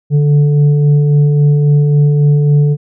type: tone with frequency modulation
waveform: sine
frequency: 146.83 Hz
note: D3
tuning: in tune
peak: -6 dBFS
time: 0.1-2.77 s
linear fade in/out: 50 ms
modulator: 290 Hz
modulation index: 0.37
effects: none